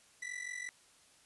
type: ring-modulated tone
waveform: 45% pulse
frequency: 1975.5 Hz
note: B6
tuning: in tune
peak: -37 dBFS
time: 0.22-0.69 s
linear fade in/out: 0 ms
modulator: 22.8 Hz
effects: white hiss -64 dBFS RMS until 1.25 s + resampled to 24000 Hz